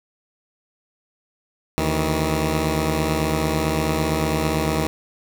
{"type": "tone pair together", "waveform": "10% pulse", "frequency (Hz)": [75.23, 159.4], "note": ["D2", "D#3"], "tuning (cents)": [42, 42], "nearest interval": "octave + minor second", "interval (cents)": 1300, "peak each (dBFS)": -14, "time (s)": [1.78, 4.87], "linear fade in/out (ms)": 0, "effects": []}